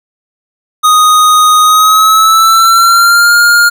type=tone with pitch glide; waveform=square; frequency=1244.5 to 1413.1 Hz; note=D#6 to F6; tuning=0 to +20 cents; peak=-4 dBFS; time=0.83-3.7 s; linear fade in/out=20 ms; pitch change=+220 cents; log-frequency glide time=1.62-3.34 s; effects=none